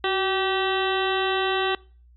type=harmonic tone with a mistuned harmonic; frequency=385.4 Hz; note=G4; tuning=29 cents flat; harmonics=1 / 2 / 3 / 4 / 5 / 7 / 8 / 9 / 10; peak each=-25 / -28 / -30 / -31 / -32 / -33 / -34 / -35 / -35 dBFS; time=0.04-1.75 s; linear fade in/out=2 ms; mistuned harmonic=1; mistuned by=-43 cents; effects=noise-tail reverb RT60 0.4 s tail -24 dB re dry + added 60 Hz sine -50 dBFS peak until 2.16 s